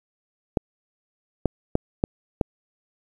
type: clicks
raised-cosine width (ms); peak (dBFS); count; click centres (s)
2; -6; 5; 0.572 / 1.457 / 1.754 / 2.039 / 2.412
effects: 8-bit